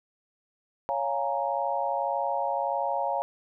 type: chord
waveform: sine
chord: Bb minor seventh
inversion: first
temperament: equal with one note detuned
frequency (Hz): 557.6 / 698.5 / 830.6 / 932.3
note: Db5 / F5 / Ab5 / Bb5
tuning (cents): +10 / 0 / 0 / 0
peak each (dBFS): -31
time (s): 0.89-3.22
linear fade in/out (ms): 0
effects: none